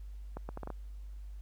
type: accelerating click train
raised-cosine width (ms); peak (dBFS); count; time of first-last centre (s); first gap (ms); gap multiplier
1; -26; 6; 0.37-0.703; 120; 0.7
effects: added 50 Hz sine -42 dBFS peak until 1.41 s + pink hiss -70 dBFS RMS until 1.41 s